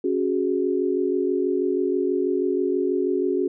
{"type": "chord", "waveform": "sine", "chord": "C# suspended fourth", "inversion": "none", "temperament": "just", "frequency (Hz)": [277.2, 369.6, 415.8], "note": ["C#4", "F#4", "G#4"], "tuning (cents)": [0, -2, 2], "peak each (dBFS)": [-26, -22, -26], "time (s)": [0.04, 3.48], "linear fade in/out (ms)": 5, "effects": []}